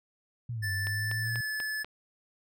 sine linear two-way sweep, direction down then up, 123.47 to 94.8 to 118.5 Hz, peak -32 dBFS, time 0.49-1.41 s, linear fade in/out 5 ms, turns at 0.71 s
square tone with pitch glide, 1760 to 1727.8 Hz, A6 to A6, 0 to -32 cents, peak -32 dBFS, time 0.62-1.84 s, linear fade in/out 20 ms, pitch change -32 cents, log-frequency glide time 1.21-1.31 s
click train, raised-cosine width 0.3 ms, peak -23 dBFS, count 5, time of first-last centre 0.87-1.846 s, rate 4.1 Hz
effects none

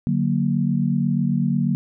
sine chord, D augmented, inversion none, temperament equal, 146.83 / 185 / 233.1 Hz, D3 / F#3 / A#3, 0 / 0 / 0 cents, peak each -22 dBFS, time 0.07-1.75 s, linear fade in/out 0 ms, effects none

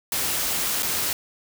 white noise with dropouts, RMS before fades -25 dBFS, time 0.12-1.13 s, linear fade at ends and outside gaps 1 ms, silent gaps 0.824-0.829 s, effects none

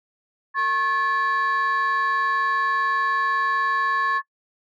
sine tone pair together, 1091 / 1727.4 Hz, C#6 / A6, -28 / -32 cents, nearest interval minor sixth, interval 796 cents, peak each -20 dBFS, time 0.54-4.22 s, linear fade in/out 50 ms, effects noise-tail reverb RT60 0.1 s tail -20 dB re dry + tanh soft clip ceiling -16 dBFS

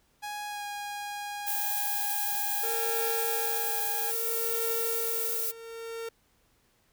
sawtooth tone with pitch glide, 830.6 to 820.1 Hz, G#5 to G#5, 0 to -22 cents, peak -31 dBFS, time 0.22-4.12 s, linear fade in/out 20 ms, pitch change -22 cents, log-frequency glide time 0.48-0.64 s
violet noise, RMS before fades -31 dBFS, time 1.46-5.52 s, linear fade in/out 20 ms
45% pulse tone with tremolo, 457.1 Hz, A#4, 34 cents flat, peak -31 dBFS, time 2.63-6.09 s, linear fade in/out 5 ms, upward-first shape triangle, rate 0.6 Hz, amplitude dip 80%
effects pink hiss -68 dBFS RMS until 6.92 s

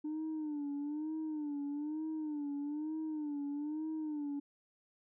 sine tone with vibrato, 300 Hz, D4, 37 cents sharp, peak -34 dBFS, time 0.04-4.4 s, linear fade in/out 10 ms, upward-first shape sine, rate 1.1 Hz, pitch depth 89 cents each way, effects tanh soft clip ceiling -34 dBFS

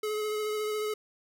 square tone with vibrato, 426 Hz, G#4, 44 cents sharp, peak -30 dBFS, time 0.03-0.94 s, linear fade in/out 5 ms, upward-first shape sine, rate 14 Hz, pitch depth 16 cents each way, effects none

